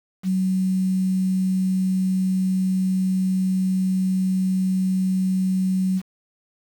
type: tone with quantisation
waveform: sine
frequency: 187.5 Hz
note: F#3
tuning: 23 cents sharp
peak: -18 dBFS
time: 0.23-6.02 s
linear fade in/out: 50 ms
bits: 7
effects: none